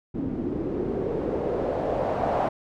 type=noise with low-pass filter sweep; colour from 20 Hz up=white; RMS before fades=-27 dBFS; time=0.14-2.49 s; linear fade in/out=10 ms; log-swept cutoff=270 to 760 Hz; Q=2.8; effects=none